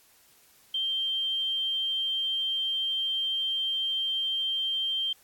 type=tone; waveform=sine; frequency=3153 Hz; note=G7; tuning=9 cents sharp; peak=-26 dBFS; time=0.74-5.13 s; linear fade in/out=5 ms; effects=white hiss -60 dBFS RMS until 5.23 s + AAC 64 kbps